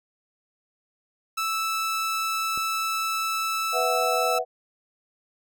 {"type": "tone", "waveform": "sawtooth", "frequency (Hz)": 1315, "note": "E6", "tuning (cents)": -5, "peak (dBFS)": -21, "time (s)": [1.37, 4.39], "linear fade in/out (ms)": 10}
{"type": "click", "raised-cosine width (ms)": 2, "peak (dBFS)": -28, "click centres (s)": 2.576}
{"type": "chord", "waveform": "sine", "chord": "B suspended fourth", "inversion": "none", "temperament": "just", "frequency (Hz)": [493.9, 658.5, 740.8], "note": ["B4", "E5", "F#5"], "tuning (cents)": [0, -2, 2], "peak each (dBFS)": -27, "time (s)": [3.72, 4.45], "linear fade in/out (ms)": 50}
{"effects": []}